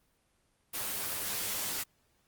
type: noise with comb filter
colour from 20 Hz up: white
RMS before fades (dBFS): -35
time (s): 0.73-1.84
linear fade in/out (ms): 20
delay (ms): 10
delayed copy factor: +0.5
effects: pink hiss -72 dBFS RMS until 2.27 s + Opus 24 kbps